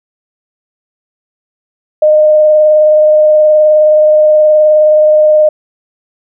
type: tone with vibrato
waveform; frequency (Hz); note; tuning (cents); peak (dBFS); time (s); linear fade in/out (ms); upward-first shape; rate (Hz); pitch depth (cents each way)
sine; 612; D#5; -29; -3; 2.02-5.49; 5; triangle; 19; 16
effects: none